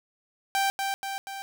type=tone with echo; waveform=sawtooth; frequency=784 Hz; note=G5; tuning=in tune; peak=-19 dBFS; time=0.55-0.7 s; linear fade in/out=0 ms; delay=240 ms; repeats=3; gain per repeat=-4 dB; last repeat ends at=1.42 s; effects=none